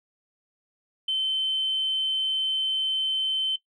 sine tone, 3079 Hz, G7, 32 cents flat, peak -22 dBFS, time 1.08-3.56 s, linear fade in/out 5 ms, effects noise-tail reverb RT60 0.1 s tail -18 dB re dry + tanh soft clip ceiling -18 dBFS

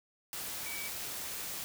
sine tone in noise, 2284 Hz, D7, 49 cents flat, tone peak -42 dBFS, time 0.66-0.88 s, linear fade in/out 0 ms, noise white, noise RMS -40 dBFS, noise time 0.33-1.64 s, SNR -5 dB, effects none

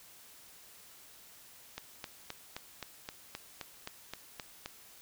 click train, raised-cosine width 0.2 ms, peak -22 dBFS, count 12, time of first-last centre 1.78-4.66 s, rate 3.82 Hz, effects white hiss -56 dBFS RMS until 5.01 s

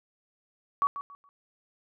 sine tone with echo, 1130 Hz, C#6, 33 cents sharp, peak -21 dBFS, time 0.82-0.87 s, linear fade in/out 0 ms, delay 140 ms, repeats 3, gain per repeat -12 dB, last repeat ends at 1.29 s, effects none

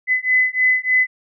sine beating tone pair, 2015 / 2018.3 Hz, B6 / B6, +34 / +37 cents, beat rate 3.3 Hz, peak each -17 dBFS, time 0.07-1.07 s, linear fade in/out 50 ms, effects none

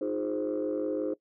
sine chord, F minor seventh, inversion third, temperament equal with one note detuned, 311.1 / 356.8 / 415.3 / 523.3 Hz, Eb4 / F4 / Ab4 / C5, 0 / +37 / 0 / 0 cents, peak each -31 / -36 / -33 / -32 dBFS, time 0.01-1.14 s, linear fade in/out 5 ms, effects noise-tail reverb RT60 0.1 s tail -19 dB re dry + tanh soft clip ceiling -22 dBFS

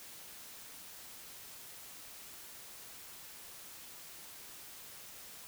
silence, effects white hiss -51 dBFS RMS until 5.47 s

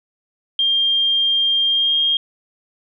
sine tone with pitch glide, 3200 to 3228 Hz, G7 to G#7, +35 to -50 cents, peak -14 dBFS, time 0.59-2.17 s, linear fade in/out 2 ms, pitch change +15 cents, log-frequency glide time 1.66-1.96 s, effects none

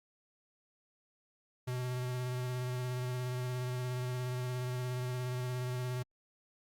square tone with vibrato, 125.5 Hz, B2, 28 cents sharp, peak -35 dBFS, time 1.67-6.03 s, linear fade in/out 10 ms, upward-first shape sine, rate 17 Hz, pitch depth 18 cents each way, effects Opus 48 kbps

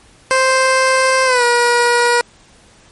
15% pulse tone with pitch glide, 523.3 to 479.9 Hz, C5 to B4, 0 to -50 cents, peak -4 dBFS, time 0.31-2.21 s, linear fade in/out 0 ms, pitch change -150 cents, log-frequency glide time 1.25-1.44 s, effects pink hiss -47 dBFS RMS until 2.91 s + MP3 48 kbps

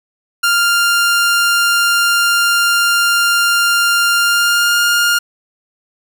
sawtooth tone with pitch glide, 1396.9 to 1411.5 Hz, F6 to F6, 0 to +18 cents, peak -7 dBFS, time 0.43-5.19 s, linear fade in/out 10 ms, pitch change +18 cents, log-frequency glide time 4.17-4.8 s, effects none

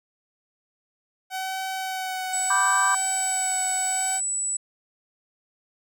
sawtooth tone with vibrato, 754 Hz, F#5, 32 cents sharp, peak -24 dBFS, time 1.3-4.21 s, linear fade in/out 50 ms, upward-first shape sine, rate 0.74 Hz, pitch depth 16 cents each way
sine tone, 7902 Hz, B8, in tune, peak -24 dBFS, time 2.33-4.57 s, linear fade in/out 5 ms
sine chord, G major, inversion first, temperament equal, 987.8 / 1174.7 / 1568 Hz, B5 / D6 / G6, 0 / 0 / 0 cents, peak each -24 dBFS, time 2.5-2.95 s, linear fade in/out 5 ms
effects none

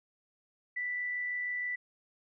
sine tone with amplitude modulation, 1975.5 Hz, B6, in tune, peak -31 dBFS, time 0.76-1.76 s, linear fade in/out 10 ms, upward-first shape sine, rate 86.3 Hz, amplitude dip 25%, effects none

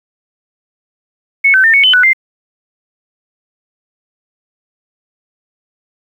sine tone with pitch steps, 2205 / 1533 / 1808 / 2218 / 3036 / 1484 / 2093 Hz, C#7 / G6 / A6 / C#7 / F#7 / F#6 / C7, -10 / -39 / +47 / 0 / +44 / +5 / 0 cents, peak -5 dBFS, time 1.44-2.133 s, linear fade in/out 10 ms, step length 99 ms, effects 7-bit

